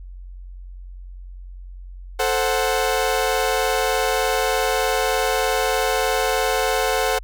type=chord; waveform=sawtooth; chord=F# diminished; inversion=first; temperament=equal; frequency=440 / 523.3 / 740 Hz; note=A4 / C5 / F#5; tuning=0 / 0 / 0 cents; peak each=-19 dBFS; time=2.19-7.19 s; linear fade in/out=10 ms; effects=added 45 Hz sine -34 dBFS peak until 7.23 s